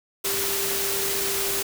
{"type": "tone in noise", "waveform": "sine", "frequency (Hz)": 395, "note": "G4", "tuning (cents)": 13, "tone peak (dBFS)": -31, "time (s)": [0.24, 1.63], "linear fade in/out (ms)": 10, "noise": "white", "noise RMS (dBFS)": -26, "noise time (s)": [0.24, 1.63], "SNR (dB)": -8, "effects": []}